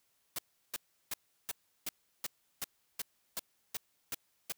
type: noise bursts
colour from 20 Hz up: white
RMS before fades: -37 dBFS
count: 12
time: 0.36-4.522 s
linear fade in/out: 2 ms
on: 26 ms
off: 350 ms
effects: white hiss -75 dBFS RMS until 4.57 s